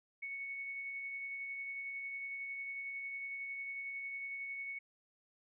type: tone with tremolo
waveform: sine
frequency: 2217 Hz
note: C#7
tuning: in tune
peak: -39 dBFS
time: 0.22-4.79 s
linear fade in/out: 10 ms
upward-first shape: sine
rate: 11 Hz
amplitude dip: 25%
effects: none